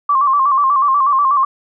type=tone with vibrato; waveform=sine; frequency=1108.7 Hz; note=C#6; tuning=in tune; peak=-10 dBFS; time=0.09-1.45 s; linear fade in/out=5 ms; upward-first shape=square; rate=8.2 Hz; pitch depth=72 cents each way; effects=none